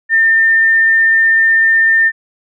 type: tone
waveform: sine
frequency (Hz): 1804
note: A6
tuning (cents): +43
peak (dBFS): -7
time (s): 0.09-2.12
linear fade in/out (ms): 50
effects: none